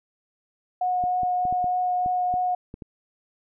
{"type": "tone with vibrato", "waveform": "sine", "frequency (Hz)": 726, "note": "F#5", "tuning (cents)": -33, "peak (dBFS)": -21, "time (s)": [0.81, 2.55], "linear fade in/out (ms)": 5, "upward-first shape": "triangle", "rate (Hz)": 3.3, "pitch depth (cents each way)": 10}
{"type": "clicks", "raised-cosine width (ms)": 3, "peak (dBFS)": -24, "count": 9, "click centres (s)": [1.039, 1.233, 1.453, 1.526, 1.643, 2.061, 2.34, 2.741, 2.822]}
{"effects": []}